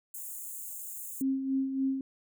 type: high-pass noise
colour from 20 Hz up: white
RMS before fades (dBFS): -41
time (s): 0.14-1.22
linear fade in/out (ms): 5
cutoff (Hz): 6700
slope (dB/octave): 96
type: tone with tremolo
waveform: sine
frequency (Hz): 267.7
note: C4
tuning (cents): +40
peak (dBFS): -25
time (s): 1.21-2.01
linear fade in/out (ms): 2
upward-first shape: sine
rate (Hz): 3.5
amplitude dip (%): 55
effects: none